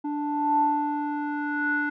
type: tone with low-pass filter sweep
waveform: square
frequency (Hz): 293.7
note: D4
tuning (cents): 0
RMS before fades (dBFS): -26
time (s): 0.04-1.9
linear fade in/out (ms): 10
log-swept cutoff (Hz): 690 to 1600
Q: 9.9
effects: none